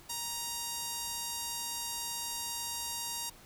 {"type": "tone with notch filter", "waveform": "5% pulse", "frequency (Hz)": 938, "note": "A#5", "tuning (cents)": 11, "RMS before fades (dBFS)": -38, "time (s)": [0.09, 3.3], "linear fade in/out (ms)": 10, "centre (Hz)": 2100, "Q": 1.1, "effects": ["pink hiss -56 dBFS RMS until 3.45 s"]}